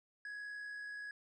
triangle tone with amplitude modulation, 1672 Hz, G#6, 11 cents sharp, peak -40 dBFS, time 0.25-1.11 s, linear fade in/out 2 ms, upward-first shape sine, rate 61.1 Hz, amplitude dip 30%, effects resampled to 22050 Hz

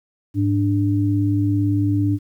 sine tone pair together, 103.94 / 294 Hz, G#2 / D4, +2 / +2 cents, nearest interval octave + tritone, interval 1800 cents, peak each -18 / -19 dBFS, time 0.34-2.19 s, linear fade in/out 50 ms, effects 9-bit

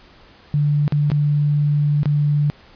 sine tone with dropouts, 146.83 Hz, D3, in tune, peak -14 dBFS, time 0.54-2.5 s, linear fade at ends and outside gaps 0 ms, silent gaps 0.879-0.923 / 1.101-1.117 / 2.032-2.057 s, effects pink hiss -48 dBFS RMS until 2.75 s + resampled to 11025 Hz

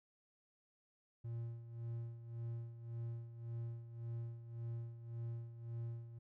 triangle tone with tremolo, 116.6 Hz, A#2, 1 cent sharp, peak -38 dBFS, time 1.24-6.19 s, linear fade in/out 10 ms, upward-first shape sine, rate 1.8 Hz, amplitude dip 70%, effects none

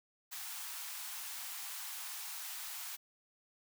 white high-pass noise, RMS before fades -44 dBFS, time 0.31-2.97 s, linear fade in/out 20 ms, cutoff 740 Hz, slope 48 dB/octave, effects none

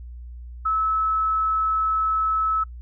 sine tone, 1300 Hz, E6, 24 cents flat, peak -19 dBFS, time 0.65-2.64 s, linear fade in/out 10 ms, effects noise-tail reverb RT60 0.1 s tail -25 dB re dry + added 60 Hz sine -35 dBFS peak until 2.81 s

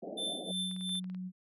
white band-pass noise, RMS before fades -43 dBFS, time 0.02-0.52 s, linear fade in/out 10 ms, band 170 to 730 Hz, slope 96 dB/octave
square tone with tremolo, 3545 Hz, A7, 12 cents sharp, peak -33 dBFS, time 0.17-1 s, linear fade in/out 10 ms, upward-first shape triangle, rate 2.9 Hz, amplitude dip 85%
sine tone with pitch glide, 185 to 183.93 Hz, F#3 to F#3, 0 to -10 cents, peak -37 dBFS, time 0.46-1.32 s, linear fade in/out 50 ms, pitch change -10 cents, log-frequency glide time 0.67-0.98 s
clicks, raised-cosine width 0.3 ms, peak -39 dBFS, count 8, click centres 0.713 / 0.764 / 0.81 / 0.893 / 0.954 / 1.043 / 1.099 / 1.147 s
effects resampled to 32000 Hz

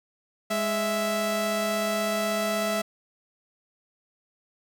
sawtooth tone pair together, 207.7 / 659.4 Hz, G#3 / E5, 0 / 0 cents, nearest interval octave + minor sixth, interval 2000 cents, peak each -26 / -22 dBFS, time 0.5-2.82 s, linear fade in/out 10 ms, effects none

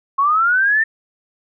sine linear sweep, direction up, 1076 to 1816 Hz, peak -12 dBFS, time 0.18-0.84 s, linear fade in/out 10 ms, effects none

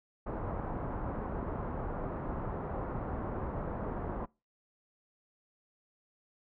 pink low-pass noise, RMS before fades -37 dBFS, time 0.26-4.26 s, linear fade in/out 10 ms, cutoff 1200 Hz, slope 24 dB/octave, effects noise-tail reverb RT60 0.3 s tail -26 dB re dry

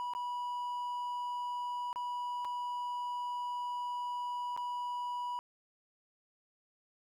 triangle tone with dropouts, 977 Hz, B5, 19 cents flat, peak -33 dBFS, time 0-5.39 s, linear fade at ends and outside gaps 0 ms, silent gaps 0.136-0.15 / 1.929-1.959 / 2.447-2.451 / 4.565-4.575 s, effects none

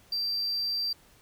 sine tone, 4699 Hz, D8, in tune, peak -25 dBFS, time 0.12-0.93 s, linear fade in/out 5 ms, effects tanh soft clip ceiling -26 dBFS + pink hiss -59 dBFS RMS until 1.21 s

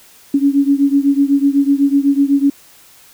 sine beating tone pair, 277.2 / 285.2 Hz, C#4 / C#4, 0 / +49 cents, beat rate 8 Hz, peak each -12 / -14 dBFS, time 0.34-2.5 s, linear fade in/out 5 ms, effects white hiss -45 dBFS RMS until 3.13 s

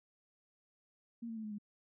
sine tone with pitch steps, 232.7 / 225.9 / 219.4 / 213 / 206.8 Hz, A#3 / A3 / A3 / G#3 / G#3, -3 / +46 / -5 / +44 / -7 cents, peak -40 dBFS, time 1.22-1.585 s, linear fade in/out 10 ms, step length 73 ms, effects none

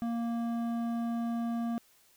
sine tone with hard clipping, 233.1 Hz, A#3, in tune, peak -32 dBFS, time 0.02-1.78 s, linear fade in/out 0 ms, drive 10 dB, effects white hiss -64 dBFS RMS until 2.16 s

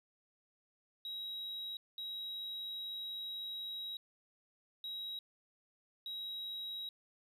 triangle tone bursts at uneven times, 3838 Hz, A#7, 50 cents sharp, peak -38 dBFS, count 4, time 1.05-1.77 / 1.98-3.97 / 4.84-5.19 / 6.06-6.89 s, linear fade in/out 2 ms, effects tanh soft clip ceiling -35 dBFS

